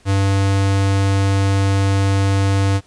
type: tone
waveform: square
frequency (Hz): 98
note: G2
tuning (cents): 0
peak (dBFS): -14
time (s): 0.05-2.81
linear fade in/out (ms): 50
effects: pink hiss -52 dBFS RMS until 2.86 s + resampled to 22050 Hz